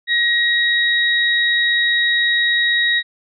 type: tone pair together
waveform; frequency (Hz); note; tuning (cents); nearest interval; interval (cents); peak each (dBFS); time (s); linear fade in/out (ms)
sine; 1895 / 3801; A#6 / A#7; +28 / +33; octave; 1205; -15 / -18; 0.07-3.03; 50
effects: none